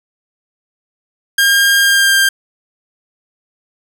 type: tone with pitch glide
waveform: sawtooth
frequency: 1611 to 1591.6 Hz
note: G6 to G6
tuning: +47 to +26 cents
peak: -5 dBFS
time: 1.38-2.29 s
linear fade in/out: 5 ms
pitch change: -21 cents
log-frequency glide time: 1.8-2.16 s
effects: none